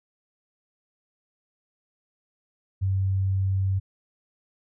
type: tone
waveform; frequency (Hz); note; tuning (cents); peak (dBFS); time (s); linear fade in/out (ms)
sine; 96; G2; -36; -21; 2.81-3.8; 20
effects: none